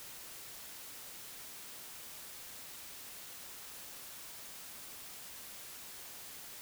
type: silence
effects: white hiss -49 dBFS RMS until 6.61 s